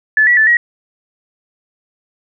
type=tone with pitch steps; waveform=sine; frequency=1733 / 1939 / 1753 / 1902 Hz; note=A6 / B6 / A6 / A#6; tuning=-27 / -32 / -7 / +34 cents; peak=-7 dBFS; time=0.17-0.57 s; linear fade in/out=2 ms; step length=100 ms; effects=none